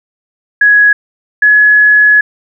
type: tone pair in turn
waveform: sine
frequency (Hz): 1672 / 1693.4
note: G#6 / G#6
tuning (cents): +11 / +33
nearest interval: unison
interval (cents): 22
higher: second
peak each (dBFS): -3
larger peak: neither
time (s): 0.61-0.93 / 1.42-2.21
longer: second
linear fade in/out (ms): 5
effects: none